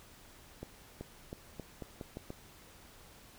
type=accelerating click train; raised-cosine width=2 ms; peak=-28 dBFS; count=8; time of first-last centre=0.63-2.304 s; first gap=380 ms; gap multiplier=0.84; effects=pink hiss -57 dBFS RMS until 3.38 s